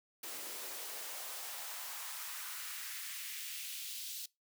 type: noise with high-pass filter sweep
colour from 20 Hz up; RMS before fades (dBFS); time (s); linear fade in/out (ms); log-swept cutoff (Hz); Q
white; -44; 0.23-4.26; 5; 310 to 3900; 1.6
effects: noise-tail reverb RT60 0.2 s tail -22 dB re dry